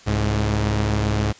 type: tone pair together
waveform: sawtooth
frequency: 67.9 / 105.54 Hz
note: C#2 / G#2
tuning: -35 / +28 cents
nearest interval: minor sixth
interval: 763 cents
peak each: -20 / -16 dBFS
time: 0.06-1.33 s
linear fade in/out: 20 ms
effects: white hiss -47 dBFS RMS until 1.39 s + resampled to 16000 Hz